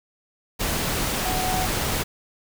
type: tone in noise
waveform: sine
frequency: 742 Hz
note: F#5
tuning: 5 cents sharp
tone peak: -26 dBFS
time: 1.24-1.67 s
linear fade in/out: 20 ms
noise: pink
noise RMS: -25 dBFS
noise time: 0.59-2.04 s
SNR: -4 dB
effects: none